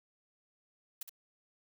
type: noise with echo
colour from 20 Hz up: blue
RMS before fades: -40 dBFS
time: 1.01-1.03 s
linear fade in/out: 5 ms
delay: 65 ms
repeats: 1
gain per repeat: -7 dB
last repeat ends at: 1.095 s
effects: none